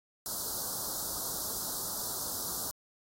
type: band-stop noise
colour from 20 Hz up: white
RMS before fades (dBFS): -36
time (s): 0.26-2.71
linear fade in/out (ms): 0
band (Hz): 1400 to 4000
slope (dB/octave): 48
effects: AAC 48 kbps